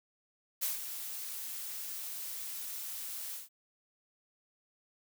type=noise with ADSR envelope; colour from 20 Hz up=blue; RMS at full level=-32 dBFS; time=0.61-3.49 s; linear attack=20 ms; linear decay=150 ms; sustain=-9 dB; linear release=150 ms; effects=none